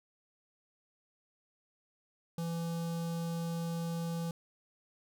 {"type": "tone with notch filter", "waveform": "square", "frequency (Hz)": 167.5, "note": "E3", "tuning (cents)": 28, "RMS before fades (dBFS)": -36, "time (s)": [2.38, 4.31], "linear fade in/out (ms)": 2, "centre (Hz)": 2000, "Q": 1, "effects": []}